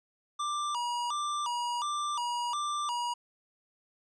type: tone with vibrato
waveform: square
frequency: 1065 Hz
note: C6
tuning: 30 cents sharp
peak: -31 dBFS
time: 0.39-3.14 s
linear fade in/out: 10 ms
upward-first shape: square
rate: 1.4 Hz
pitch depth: 180 cents each way
effects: resampled to 22050 Hz